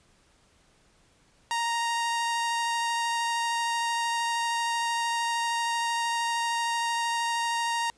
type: tone with vibrato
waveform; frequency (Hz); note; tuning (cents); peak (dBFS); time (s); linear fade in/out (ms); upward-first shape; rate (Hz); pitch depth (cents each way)
sawtooth; 932.3; A#5; 0; -22; 1.51-7.9; 0; sine; 13; 8
effects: pink hiss -63 dBFS RMS until 7.97 s + resampled to 22050 Hz